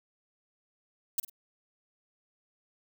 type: noise with echo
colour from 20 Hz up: violet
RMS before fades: -27 dBFS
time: 1.18-1.2 s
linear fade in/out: 5 ms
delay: 49 ms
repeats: 2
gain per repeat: -12 dB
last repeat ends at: 1.298 s
effects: none